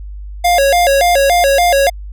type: tone with vibrato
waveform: square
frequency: 623 Hz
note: D#5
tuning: 2 cents sharp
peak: -9 dBFS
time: 0.44-1.9 s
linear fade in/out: 10 ms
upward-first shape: square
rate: 3.5 Hz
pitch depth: 210 cents each way
effects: added 50 Hz sine -25 dBFS peak until 2.12 s